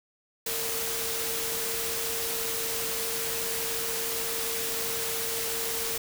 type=tone in noise; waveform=sine; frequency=456.4 Hz; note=A#4; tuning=37 cents flat; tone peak=-37 dBFS; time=0.46-5.98 s; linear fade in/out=5 ms; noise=white; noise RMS=-31 dBFS; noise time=0.46-5.98 s; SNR=-9 dB; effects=none